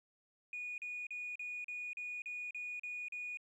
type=tone bursts; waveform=sine; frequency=2458 Hz; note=D#7; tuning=22 cents flat; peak=-39 dBFS; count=10; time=0.53-3.372 s; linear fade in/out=2 ms; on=250 ms; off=38 ms; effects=tanh soft clip ceiling -36 dBFS + 13-bit